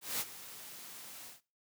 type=noise with ADSR envelope; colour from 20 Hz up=white; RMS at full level=-34 dBFS; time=0.01-1.41 s; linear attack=190 ms; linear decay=42 ms; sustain=-15 dB; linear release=140 ms; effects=noise-tail reverb RT60 0.3 s tail -19 dB re dry + high-pass 100 Hz 12 dB/octave